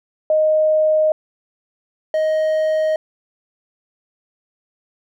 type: tone pair in turn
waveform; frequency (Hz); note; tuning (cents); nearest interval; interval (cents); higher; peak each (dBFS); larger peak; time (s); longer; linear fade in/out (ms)
sine / triangle; 621 / 625.7; D#5 / D#5; -3 / +10; unison; 13; second; -12 / -13; first; 0.3-1.12 / 2.14-2.96; neither; 2
effects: none